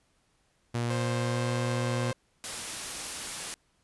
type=tone with pitch glide; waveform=sawtooth; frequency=119 to 120.38 Hz; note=A#2 to B2; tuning=+36 to -44 cents; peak=-24 dBFS; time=0.74-2.12 s; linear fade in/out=10 ms; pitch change=+20 cents; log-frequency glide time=1.15-1.53 s
type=tone; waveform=sawtooth; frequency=526 Hz; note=C5; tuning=9 cents sharp; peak=-30 dBFS; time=0.9-2.13 s; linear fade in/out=2 ms
type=noise; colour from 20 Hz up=white; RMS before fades=-36 dBFS; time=2.44-3.54 s; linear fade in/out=0 ms
effects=pink hiss -70 dBFS RMS until 3.83 s + resampled to 24000 Hz